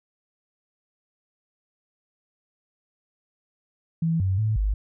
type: tone with pitch steps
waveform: sine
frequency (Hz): 164.2 / 95 / 108.5 / 51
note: E3 / F#2 / A2 / G#1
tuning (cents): -6 / +46 / -24 / -31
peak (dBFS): -20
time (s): 4.02-4.74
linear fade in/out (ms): 5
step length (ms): 180
effects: none